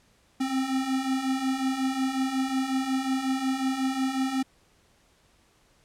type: beating tone pair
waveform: square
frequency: 260 / 265.5 Hz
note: C4 / C4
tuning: -11 / +25 cents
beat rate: 5.5 Hz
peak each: -32 / -27 dBFS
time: 0.4-4.43 s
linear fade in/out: 10 ms
effects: pink hiss -63 dBFS RMS until 5.84 s + low-pass 10000 Hz 12 dB/octave